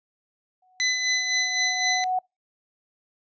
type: tone with exponential growth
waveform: sine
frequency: 740 Hz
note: F#5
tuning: in tune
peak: -20 dBFS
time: 0.62-2.19 s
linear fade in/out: 5 ms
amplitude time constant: 340 ms
type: tone with tremolo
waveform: 20% pulse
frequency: 2010 Hz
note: B6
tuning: 30 cents sharp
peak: -15 dBFS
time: 0.8-2.04 s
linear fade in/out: 0 ms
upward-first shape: sine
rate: 3.9 Hz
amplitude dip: 45%
effects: noise-tail reverb RT60 0.2 s tail -26 dB re dry + resampled to 16000 Hz